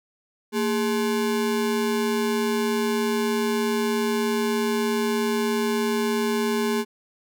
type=ring-modulated tone; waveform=square; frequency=320 Hz; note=D#4; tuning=49 cents sharp; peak=-19 dBFS; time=0.52-6.85 s; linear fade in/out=50 ms; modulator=91.6 Hz; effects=none